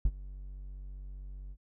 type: tone with ADSR envelope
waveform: triangle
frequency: 47.6 Hz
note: F#1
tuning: 50 cents sharp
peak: -18 dBFS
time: 0.05-1.57 s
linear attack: 4 ms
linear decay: 48 ms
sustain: -21 dB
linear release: 57 ms
effects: none